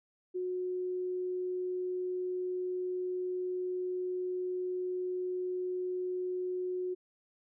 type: tone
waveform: sine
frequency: 364.8 Hz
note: F#4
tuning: 24 cents flat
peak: -32 dBFS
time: 0.34-6.95 s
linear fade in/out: 20 ms
effects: none